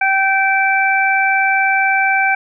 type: harmonic tone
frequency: 776 Hz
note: G5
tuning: 18 cents flat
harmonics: 1 / 2 / 3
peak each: -16 / -16 / -16 dBFS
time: 0.01-2.35 s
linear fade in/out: 5 ms
effects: none